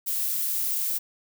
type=noise; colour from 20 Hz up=violet; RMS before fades=-27 dBFS; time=0.06-0.99 s; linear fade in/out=20 ms; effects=none